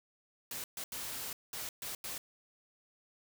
white noise bursts at uneven times, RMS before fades -41 dBFS, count 6, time 0.51-0.64 / 0.77-0.84 / 0.92-1.33 / 1.53-1.69 / 1.82-1.95 / 2.04-2.18 s, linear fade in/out 2 ms, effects none

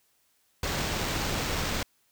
pink noise with sample-and-hold, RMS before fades -30 dBFS, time 0.63-1.83 s, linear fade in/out 2 ms, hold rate 11025 Hz, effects white hiss -69 dBFS RMS until 2.11 s

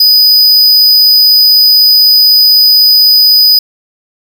square tone, 4978 Hz, D#8, in tune, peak -3 dBFS, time 0-3.59 s, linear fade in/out 5 ms, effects 7-bit

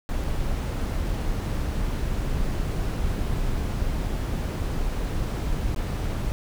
brown noise with dropouts, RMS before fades -26 dBFS, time 0.09-6.32 s, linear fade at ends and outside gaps 0 ms, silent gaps 0.24-0.244 / 5.747-5.762 s, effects none

